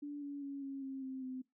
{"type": "tone with pitch steps", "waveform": "sine", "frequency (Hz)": [290, 284.4, 278.8, 273.4, 268.1, 262.9, 257.8], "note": ["D4", "C#4", "C#4", "C#4", "C4", "C4", "C4"], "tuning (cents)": [-22, 45, 10, -24, 42, 8, -26], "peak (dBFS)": -40, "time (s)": [0.02, 1.42], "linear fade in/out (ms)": 10, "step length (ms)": 200, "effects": ["noise-tail reverb RT60 0.2 s tail -21 dB re dry"]}